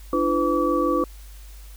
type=tone cluster; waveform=sine; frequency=294.8 / 340.8 / 505 / 1147 Hz; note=D4 / F4 / B4 / D6; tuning=+7 / -42 / +39 / -41 cents; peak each=-24 dBFS; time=0.13-1.04 s; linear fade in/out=2 ms; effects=added 50 Hz sine -39 dBFS peak until 1.76 s + white hiss -51 dBFS RMS until 1.76 s